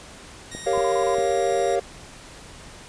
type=tone with pitch glide; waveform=5% pulse; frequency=1874 to 1885.9 Hz; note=A#6 to A#6; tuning=+9 to +20 cents; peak=-24 dBFS; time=0.51-1.76 s; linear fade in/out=10 ms; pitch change=+11 cents; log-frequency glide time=0.76-1.33 s
type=clicks; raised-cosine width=2 ms; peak=-20 dBFS; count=3; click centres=0.55 / 0.777 / 1.185 s
type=chord; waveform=triangle; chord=G half-diminished seventh; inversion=none; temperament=equal; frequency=392 / 466.2 / 554.4 / 698.5 Hz; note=G4 / Bb4 / Db5 / F5; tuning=0 / 0 / 0 / 0 cents; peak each=-23 dBFS; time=0.66-1.8 s; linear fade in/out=10 ms
type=tone bursts; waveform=sine; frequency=1022 Hz; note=C6; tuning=41 cents flat; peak=-28 dBFS; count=4; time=0.73-1.146 s; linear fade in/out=2 ms; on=80 ms; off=32 ms
effects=pink hiss -43 dBFS RMS until 2.88 s + resampled to 22050 Hz